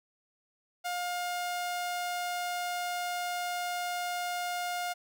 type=tone; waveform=sawtooth; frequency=710 Hz; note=F5; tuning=28 cents sharp; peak=-28 dBFS; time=0.84-4.94 s; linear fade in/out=20 ms; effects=none